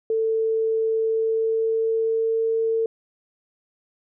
sine tone with pitch glide, 445.3 to 450.5 Hz, A4 to A4, +21 to +41 cents, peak -19 dBFS, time 0.1-2.86 s, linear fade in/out 2 ms, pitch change +20 cents, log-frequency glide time 0.97-2.47 s, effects none

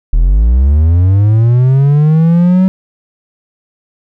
triangle linear sweep, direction up, 37 to 190 Hz, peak -3 dBFS, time 0.13-2.68 s, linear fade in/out 0 ms, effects none

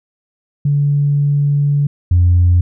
sine tone pair in turn, 143.8 / 87.97 Hz, D3 / F2, -36 / +13 cents, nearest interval major sixth, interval 851 cents, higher first, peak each -10 / -6 dBFS, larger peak second, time 0.65-1.87 / 2.11-2.61 s, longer first, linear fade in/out 5 ms, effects tanh soft clip ceiling -4 dBFS

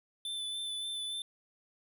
square tone with vibrato, 3519 Hz, A7, in tune, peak -36 dBFS, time 0.25-1.22 s, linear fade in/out 2 ms, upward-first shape sine, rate 3.5 Hz, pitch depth 18 cents each way, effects none

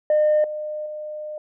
sine tone with level steps, 607 Hz, D#5, 43 cents flat, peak -13 / -26 / -29 dBFS, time 0.1-1.38 s, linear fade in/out 2 ms, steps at 0.44 / 0.86 s, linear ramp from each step 2 ms, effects tanh soft clip ceiling -12 dBFS

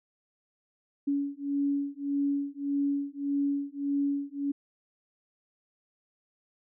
sine beating tone pair, 281.4 / 283.1 Hz, C#4 / C#4, +26 / +37 cents, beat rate 1.7 Hz, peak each -30 dBFS, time 1.07-4.52 s, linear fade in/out 10 ms, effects none

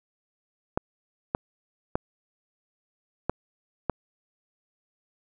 clicks, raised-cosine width 1 ms, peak -10 dBFS, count 5, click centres 0.775 / 1.349 / 1.955 / 3.296 / 3.897 s, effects none

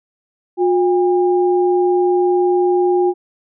sine tone pair together, 359.1 / 806.2 Hz, F4 / G5, +48 / +48 cents, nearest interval octave + major second, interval 1400 cents, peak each -12 / -20 dBFS, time 0.57-3.14 s, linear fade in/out 50 ms, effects none

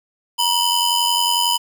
sawtooth ring-modulated tone, 1989 Hz, B6, 12 cents sharp, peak -9 dBFS, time 0.38-1.58 s, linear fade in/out 20 ms, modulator 1040 Hz, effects 8-bit

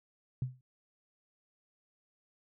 sine tone with exponential decay, 127.6 Hz, C3, 43 cents flat, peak -27 dBFS, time 0.42-0.61 s, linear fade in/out 2 ms, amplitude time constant 40 ms, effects none

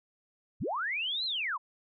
sine linear two-way sweep, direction up then down, 38.82 to 4207 to 896 Hz, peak -30 dBFS, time 0.6-1.58 s, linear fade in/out 20 ms, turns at 1.25 s, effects none

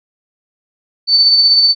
sine tone with tremolo, 4526 Hz, C#8, 35 cents sharp, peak -5 dBFS, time 1.07-1.75 s, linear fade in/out 50 ms, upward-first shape sine, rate 16 Hz, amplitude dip 35%, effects none

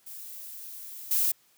violet noise with level steps, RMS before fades -42 / -25 dBFS, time 0.06-1.32 s, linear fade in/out 10 ms, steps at 1.11 s, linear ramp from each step 2 ms, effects white hiss -64 dBFS RMS until 1.57 s + high-pass 80 Hz 12 dB/octave

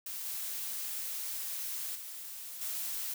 blue noise with level steps, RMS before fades -40 / -38 / -44 / -37 dBFS, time 0.06-3.14 s, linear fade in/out 5 ms, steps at 0.25 / 1.95 / 2.61 s, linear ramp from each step 5 ms, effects none

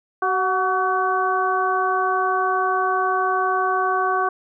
harmonic tone with a mistuned harmonic, 377.7 Hz, F#4, 36 cents sharp, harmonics 1 / 2 / 3 / 4, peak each -25 / -23 / -21 / -26 dBFS, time 0.22-4.29 s, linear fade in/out 5 ms, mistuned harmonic 2, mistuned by -43 cents, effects none

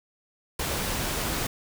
pink noise, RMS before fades -29 dBFS, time 0.59-1.47 s, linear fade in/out 5 ms, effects none

